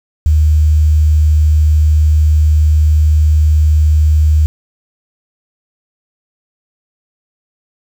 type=tone with quantisation; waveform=sine; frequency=76.7 Hz; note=D#2; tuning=24 cents flat; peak=-6 dBFS; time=0.26-4.46 s; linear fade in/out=0 ms; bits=6; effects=none